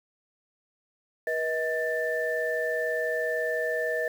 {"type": "tone cluster", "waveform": "sine", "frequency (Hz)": [483, 633, 1773], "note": ["B4", "D#5", "A6"], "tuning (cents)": [-39, 30, 13], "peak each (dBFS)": -30, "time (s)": [1.27, 4.08], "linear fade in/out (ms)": 2, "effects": ["8-bit"]}